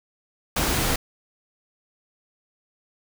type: noise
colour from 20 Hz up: pink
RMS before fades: -23 dBFS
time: 0.56-0.96 s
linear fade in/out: 5 ms
effects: none